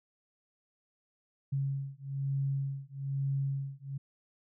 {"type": "beating tone pair", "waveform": "sine", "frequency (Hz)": [137, 138.1], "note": ["C#3", "C#3"], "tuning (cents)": [-20, -6], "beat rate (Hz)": 1.1, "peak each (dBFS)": [-34, -34], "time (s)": [1.52, 3.98], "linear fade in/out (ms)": 10, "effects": []}